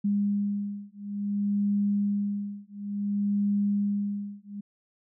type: beating tone pair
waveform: sine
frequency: 202.8 / 203.37 Hz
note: G#3 / G#3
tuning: -41 / -36 cents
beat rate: 0.57 Hz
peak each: -28 dBFS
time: 0.04-4.61 s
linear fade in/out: 10 ms
effects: none